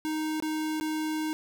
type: tone with dropouts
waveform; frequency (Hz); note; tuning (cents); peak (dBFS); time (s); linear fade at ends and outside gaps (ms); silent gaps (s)
square; 311.1; D#4; 0; -29; 0.05-1.33; 0; 0.401-0.424 / 0.8-0.81
effects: none